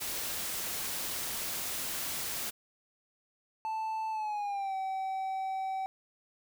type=noise; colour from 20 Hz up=white; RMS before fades=-36 dBFS; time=0-2.51 s; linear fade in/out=20 ms
type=tone with pitch glide; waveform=triangle; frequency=880 to 766.1 Hz; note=A5 to G5; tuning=0 to -40 cents; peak=-30 dBFS; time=3.65-5.86 s; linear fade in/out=0 ms; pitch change=-240 cents; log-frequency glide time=4.11-4.75 s
effects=none